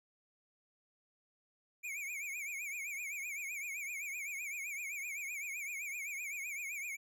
square tone with vibrato, 2311 Hz, D7, 28 cents flat, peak -40 dBFS, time 1.83-6.97 s, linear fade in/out 20 ms, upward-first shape triangle, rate 7.8 Hz, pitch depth 150 cents each way, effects none

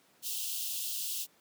white high-pass noise, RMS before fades -36 dBFS, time 0.22-1.27 s, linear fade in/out 50 ms, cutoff 2700 Hz, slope 96 dB/octave, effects pink hiss -65 dBFS RMS until 1.4 s + high-pass 200 Hz 12 dB/octave

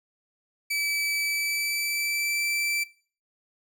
sawtooth tone with pitch glide, 2304 to 2333 Hz, D7 to D7, -34 to -12 cents, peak -22 dBFS, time 0.7-2.84 s, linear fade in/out 10 ms, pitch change +22 cents, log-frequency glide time 1.21-2.44 s, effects noise-tail reverb RT60 0.4 s tail -18 dB re dry

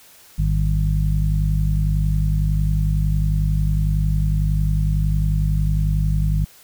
harmonic tone with a mistuned harmonic, 51 Hz, G#1, 31 cents flat, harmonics 1 / 2 / 3 / 4, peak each -18 / -24 / -21 / -33 dBFS, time 0.38-6.45 s, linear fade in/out 10 ms, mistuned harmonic 4, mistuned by -82 cents, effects white hiss -48 dBFS RMS until 6.63 s

